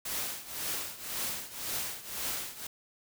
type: noise with tremolo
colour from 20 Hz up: white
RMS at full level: -33 dBFS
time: 0.05-2.67 s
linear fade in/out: 5 ms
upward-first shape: triangle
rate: 1.9 Hz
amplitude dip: 85%
effects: none